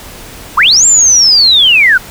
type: linear two-way sweep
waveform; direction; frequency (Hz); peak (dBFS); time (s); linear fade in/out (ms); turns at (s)
sine; up then down; 880 to 7459 to 1407; -3; 0.57-1.98; 10; 0.86
effects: pink hiss -30 dBFS RMS until 2.1 s